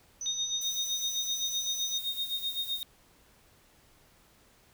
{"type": "tone", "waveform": "sine", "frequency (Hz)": 6000, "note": "F#8", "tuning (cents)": 23, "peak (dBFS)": -34, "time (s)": [0.21, 1.98], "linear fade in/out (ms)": 2}
{"type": "tone with tremolo", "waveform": "sine", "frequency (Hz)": 3700, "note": "A#7", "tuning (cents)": -14, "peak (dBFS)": -28, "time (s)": [0.26, 2.83], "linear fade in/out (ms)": 0, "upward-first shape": "sine", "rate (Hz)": 7.8, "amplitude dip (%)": 80}
{"type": "noise", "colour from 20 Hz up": "violet", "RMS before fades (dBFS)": -43, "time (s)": [0.61, 2.83], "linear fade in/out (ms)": 5}
{"effects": ["pink hiss -62 dBFS RMS until 4.73 s"]}